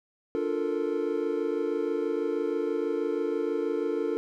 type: chord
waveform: triangle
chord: Bb major seventh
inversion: first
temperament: equal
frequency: 293.7 / 349.2 / 440 / 466.2 Hz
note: D4 / F4 / A4 / Bb4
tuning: 0 / 0 / 0 / 0 cents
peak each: -31 / -30 / -28 / -31 dBFS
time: 0.35-4.17 s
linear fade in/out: 0 ms
effects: none